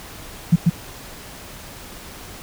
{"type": "tone with echo", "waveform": "sine", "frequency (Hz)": 168.8, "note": "E3", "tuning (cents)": 41, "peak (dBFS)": -8, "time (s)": [0.52, 0.56], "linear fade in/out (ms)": 10, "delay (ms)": 140, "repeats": 1, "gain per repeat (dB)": -2, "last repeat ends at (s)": 0.7, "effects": ["pink hiss -38 dBFS RMS until 2.42 s"]}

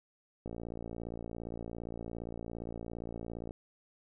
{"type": "click train", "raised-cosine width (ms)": 2, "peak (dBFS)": -28, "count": 176, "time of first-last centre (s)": [0.46, 3.509], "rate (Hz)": 57.4, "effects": []}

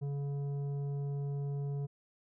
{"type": "tone with tanh clipping", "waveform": "triangle", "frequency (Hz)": 141.5, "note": "C#3", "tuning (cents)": 36, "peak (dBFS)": -35, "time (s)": [0.01, 1.87], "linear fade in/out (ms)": 20, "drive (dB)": 13, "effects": []}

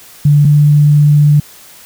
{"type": "tone pair in turn", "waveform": "sine", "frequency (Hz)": [146.3, 147.49], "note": ["D3", "D3"], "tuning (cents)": [-6, 8], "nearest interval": "unison", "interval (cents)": 14, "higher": "second", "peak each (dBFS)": -4, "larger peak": "neither", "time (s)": [[0.25, 0.45], [0.45, 1.4]], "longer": "second", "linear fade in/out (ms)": 5, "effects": ["white hiss -38 dBFS RMS until 1.85 s"]}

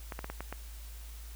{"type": "clicks", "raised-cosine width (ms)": 0.5, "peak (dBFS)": -23, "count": 6, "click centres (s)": [0.122, 0.191, 0.244, 0.3, 0.406, 0.526], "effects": ["added 55 Hz sine -43 dBFS peak until 1.35 s", "white hiss -54 dBFS RMS until 1.35 s"]}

